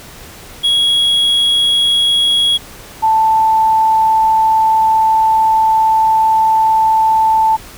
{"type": "tone pair in turn", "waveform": ["triangle", "sine"], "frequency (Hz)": [3322, 882.3], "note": ["G#7", "A5"], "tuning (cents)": [0, 5], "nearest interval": "octave + major seventh", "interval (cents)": 2295, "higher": "first", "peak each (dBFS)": -8, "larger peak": "neither", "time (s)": [[0.63, 2.58], [3.02, 7.57]], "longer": "second", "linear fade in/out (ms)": 20, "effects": ["pink hiss -35 dBFS RMS until 7.77 s"]}